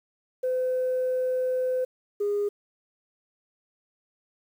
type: tone pair in turn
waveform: sine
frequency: 510 / 409.8 Hz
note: C5 / G#4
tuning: -44 / -23 cents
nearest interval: major third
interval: 379 cents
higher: first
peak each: -22 dBFS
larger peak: neither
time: 0.43-1.85 / 2.2-2.49 s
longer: first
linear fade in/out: 10 ms
effects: tanh soft clip ceiling -20 dBFS + 9-bit